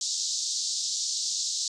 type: band-pass noise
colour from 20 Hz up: white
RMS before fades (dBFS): -30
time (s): 0.01-1.68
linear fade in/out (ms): 2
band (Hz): 3900 to 7200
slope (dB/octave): 48
effects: resampled to 22050 Hz